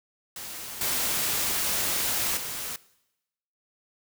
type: noise with level steps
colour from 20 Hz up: white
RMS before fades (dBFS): -38 / -27 / -34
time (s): 0.36-2.76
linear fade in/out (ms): 2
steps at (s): 0.81 / 2.37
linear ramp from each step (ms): 2
effects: noise-tail reverb RT60 0.9 s tail -20 dB re dry